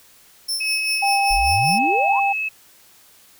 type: tone with tremolo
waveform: sawtooth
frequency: 5350 Hz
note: E8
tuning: 25 cents sharp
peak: -18 dBFS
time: 0.48-1.79 s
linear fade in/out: 10 ms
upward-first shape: sine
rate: 5.1 Hz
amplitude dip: 65%
type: tone with pitch glide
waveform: sine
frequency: 2566 to 2588 Hz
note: E7 to E7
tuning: -47 to -32 cents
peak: -21 dBFS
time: 0.6-2.49 s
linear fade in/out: 10 ms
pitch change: +15 cents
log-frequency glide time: 0.93-2.07 s
type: tone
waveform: sine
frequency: 796 Hz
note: G5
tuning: 26 cents sharp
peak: -17 dBFS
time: 1.02-2.33 s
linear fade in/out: 10 ms
type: exponential sweep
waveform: sine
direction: up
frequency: 36.09 to 1127 Hz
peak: -22 dBFS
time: 1.3-2.2 s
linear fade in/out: 10 ms
effects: white hiss -51 dBFS RMS until 3.39 s